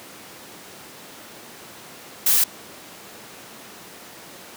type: noise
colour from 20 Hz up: blue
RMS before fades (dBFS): -17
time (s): 2.26-2.44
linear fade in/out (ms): 5
effects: pink hiss -41 dBFS RMS until 4.56 s + high-pass 200 Hz 12 dB/octave